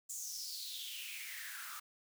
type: noise with high-pass filter sweep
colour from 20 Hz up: white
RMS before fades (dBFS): -45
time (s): 0.09-1.8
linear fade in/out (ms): 10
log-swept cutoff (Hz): 7300 to 1200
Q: 5.9
effects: none